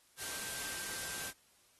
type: tone in noise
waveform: sine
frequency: 1572 Hz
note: G6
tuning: 4 cents sharp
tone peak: -50 dBFS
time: 0.17-1.33 s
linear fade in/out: 50 ms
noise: white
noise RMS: -41 dBFS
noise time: 0.17-1.33 s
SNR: -12 dB
effects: white hiss -68 dBFS RMS until 1.79 s + AAC 32 kbps